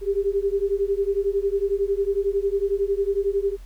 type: beating tone pair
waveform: sine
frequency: 392 / 403 Hz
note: G4 / G4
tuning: 0 / +48 cents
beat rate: 11 Hz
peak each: -23 dBFS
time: 0.01-3.57 s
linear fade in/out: 50 ms
effects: added 43 Hz sine -38 dBFS peak until 3.65 s + pink hiss -56 dBFS RMS until 3.65 s